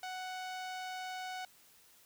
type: tone with low-pass filter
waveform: sawtooth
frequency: 742 Hz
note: F#5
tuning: 5 cents sharp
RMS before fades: -42 dBFS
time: 0.03-1.45 s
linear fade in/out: 2 ms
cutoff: 5800 Hz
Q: 0.94
effects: white hiss -63 dBFS RMS until 2.05 s